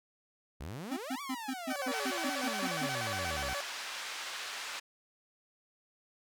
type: exponential two-way sweep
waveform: sawtooth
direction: up then down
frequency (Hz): 60.3 to 1170 to 60.3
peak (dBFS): -36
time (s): 0.6-3.54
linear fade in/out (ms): 10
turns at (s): 1.21
type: tone bursts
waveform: square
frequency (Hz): 261.6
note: C4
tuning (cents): 0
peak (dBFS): -34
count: 11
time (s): 0.91-2.87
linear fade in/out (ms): 10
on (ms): 60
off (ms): 130
type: tone with vibrato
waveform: 20% pulse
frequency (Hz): 659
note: E5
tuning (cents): -1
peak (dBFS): -31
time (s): 1.7-3.61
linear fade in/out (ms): 5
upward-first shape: square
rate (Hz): 8.4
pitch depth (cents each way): 250
type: band-pass noise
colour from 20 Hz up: pink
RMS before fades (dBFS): -41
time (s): 1.91-4.8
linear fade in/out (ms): 10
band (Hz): 1200 to 5900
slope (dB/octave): 12
effects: none